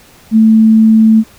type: tone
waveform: sine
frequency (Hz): 220.7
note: A3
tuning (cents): +5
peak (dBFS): -3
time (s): 0.31-1.24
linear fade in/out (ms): 50
effects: pink hiss -42 dBFS RMS until 1.38 s